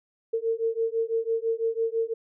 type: beating tone pair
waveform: sine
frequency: 451.2 / 457.2 Hz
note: A4 / A#4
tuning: +44 / -34 cents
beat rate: 6 Hz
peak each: -27 dBFS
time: 0.33-2.14 s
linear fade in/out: 10 ms
effects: none

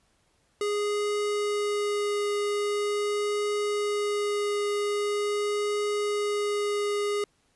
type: tone with vibrato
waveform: square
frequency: 412.8 Hz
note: G#4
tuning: 10 cents flat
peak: -26 dBFS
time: 0.61-7.24 s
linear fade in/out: 2 ms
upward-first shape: triangle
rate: 0.43 Hz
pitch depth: 8 cents each way
effects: pink hiss -68 dBFS RMS until 7.55 s + resampled to 24000 Hz

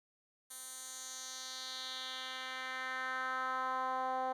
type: tone with band-pass filter sweep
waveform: 10% pulse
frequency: 258.9 Hz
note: C4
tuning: 18 cents flat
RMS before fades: -40 dBFS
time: 0.5-4.33 s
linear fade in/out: 10 ms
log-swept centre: 10000 to 720 Hz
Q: 2.3
effects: none

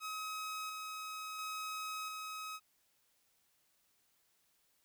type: tone with tremolo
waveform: sawtooth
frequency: 1272 Hz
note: D#6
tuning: 38 cents sharp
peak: -36 dBFS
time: 0-2.6 s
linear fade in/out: 50 ms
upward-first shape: square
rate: 0.72 Hz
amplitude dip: 25%
effects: white hiss -75 dBFS RMS until 4.84 s

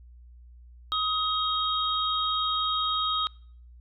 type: tone cluster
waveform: sine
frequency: 1261 / 3236 / 3762 Hz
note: D#6 / G#7 / A#7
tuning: +23 / -46 / +15 cents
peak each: -27 / -32 / -29 dBFS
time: 0.92-3.27 s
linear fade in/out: 0 ms
effects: noise-tail reverb RT60 0.6 s tail -26 dB re dry + added 60 Hz sine -47 dBFS peak until 3.8 s

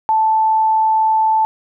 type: tone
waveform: sine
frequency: 878 Hz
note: A5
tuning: 4 cents flat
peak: -11 dBFS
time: 0.09-1.45 s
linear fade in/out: 0 ms
effects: none

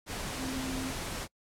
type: tone in noise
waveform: sine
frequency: 261.6 Hz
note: C4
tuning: in tune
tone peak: -35 dBFS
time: 0.36-0.94 s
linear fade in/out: 50 ms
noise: pink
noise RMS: -37 dBFS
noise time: 0.06-1.28 s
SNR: -1 dB
effects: noise-tail reverb RT60 0.1 s tail -26 dB re dry + low-pass 11000 Hz 12 dB/octave

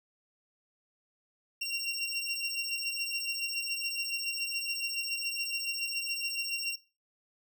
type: beating tone pair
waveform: 25% pulse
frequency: 2752 / 2759.1 Hz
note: F7 / F7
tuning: -26 / -22 cents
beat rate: 7.1 Hz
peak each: -31 dBFS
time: 1.61-6.76 s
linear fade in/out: 10 ms
effects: noise-tail reverb RT60 0.3 s tail -17 dB re dry

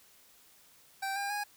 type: tone with pitch steps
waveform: 25% pulse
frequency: 780 / 801.9 / 824.5 Hz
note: G5 / G5 / G#5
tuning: -9 / +39 / -13 cents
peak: -29 dBFS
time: 1.02-1.44 s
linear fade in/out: 10 ms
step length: 140 ms
effects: white hiss -61 dBFS RMS until 1.56 s

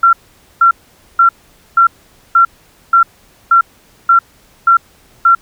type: tone bursts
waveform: sine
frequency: 1364 Hz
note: F6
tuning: 41 cents flat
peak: -4 dBFS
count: 10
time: 0.03-5.35 s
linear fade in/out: 5 ms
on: 100 ms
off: 480 ms
effects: pink hiss -48 dBFS RMS until 5.41 s

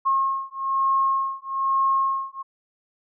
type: beating tone pair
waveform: sine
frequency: 1079 / 1080.1 Hz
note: C#6 / C#6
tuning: -47 / -45 cents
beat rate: 1.1 Hz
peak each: -23 dBFS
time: 0.05-2.43 s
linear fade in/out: 20 ms
effects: none

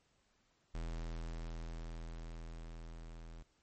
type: tone with level ramp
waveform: square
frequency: 41.2 Hz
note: E1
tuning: in tune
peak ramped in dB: -39 to -49 dBFS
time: 0.74-3.43 s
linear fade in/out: 10 ms
effects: pink hiss -75 dBFS RMS until 3.62 s + MP3 32 kbps

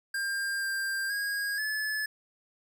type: tone with pitch steps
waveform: square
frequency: 1599 / 1588 / 1638 / 1725 Hz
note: G6 / G6 / G#6 / A6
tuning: +34 / +22 / -24 / -35 cents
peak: -30 dBFS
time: 0.14-2.06 s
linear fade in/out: 5 ms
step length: 480 ms
effects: none

